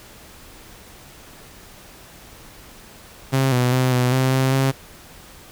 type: tone with pitch steps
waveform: sawtooth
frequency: 133.8 / 124.4 / 128.6 / 125 / 130.6 / 131.8 / 134.2 Hz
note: C3 / B2 / C3 / B2 / C3 / C3 / C3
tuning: +39 / +13 / -30 / +21 / -3 / +13 / +44 cents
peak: -12 dBFS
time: 3.32-4.72 s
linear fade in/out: 20 ms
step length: 200 ms
effects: pink hiss -44 dBFS RMS until 5.51 s